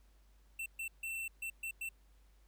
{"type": "tone bursts at uneven times", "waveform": "square", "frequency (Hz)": 2688, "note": "E7", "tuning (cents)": 33, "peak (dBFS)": -39, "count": 6, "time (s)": [[0.59, 0.66], [0.79, 0.88], [1.03, 1.28], [1.42, 1.5], [1.63, 1.71], [1.81, 1.89]], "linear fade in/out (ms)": 5, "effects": ["added 50 Hz sine -62 dBFS peak until 2.47 s", "pink hiss -74 dBFS RMS until 2.47 s"]}